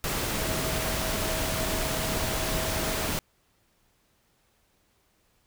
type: tone in noise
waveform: sine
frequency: 641 Hz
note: E5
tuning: 49 cents flat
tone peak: -36 dBFS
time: 0.38-3.08 s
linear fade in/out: 0 ms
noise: pink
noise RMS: -29 dBFS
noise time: 0.04-3.19 s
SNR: -10 dB
effects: pink hiss -68 dBFS RMS until 5.46 s